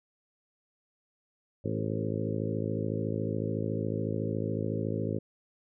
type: harmonic tone with a mistuned harmonic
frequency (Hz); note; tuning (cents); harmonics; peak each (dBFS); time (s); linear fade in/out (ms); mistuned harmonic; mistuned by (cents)
53.9; A1; -35; 2 / 3 / 4 / 5 / 6 / 7 / 8 / 9 / 10; -34 / -36 / -37 / -38 / -39 / -39 / -40 / -41 / -41; 1.64-5.19; 10; 8; +16
effects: none